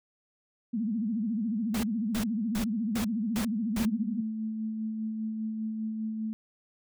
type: tone with vibrato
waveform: sine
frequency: 220 Hz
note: A3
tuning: in tune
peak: -27 dBFS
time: 0.73-4.21 s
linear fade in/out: 10 ms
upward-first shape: sine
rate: 14 Hz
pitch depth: 160 cents each way
type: noise bursts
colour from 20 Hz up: pink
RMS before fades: -35 dBFS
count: 6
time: 1.74-3.854 s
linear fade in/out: 5 ms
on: 94 ms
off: 310 ms
type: tone with tremolo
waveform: sine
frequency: 219.1 Hz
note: A3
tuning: 7 cents flat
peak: -29 dBFS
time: 3.8-6.33 s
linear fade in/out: 0 ms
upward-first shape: sine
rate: 5 Hz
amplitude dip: 30%
effects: none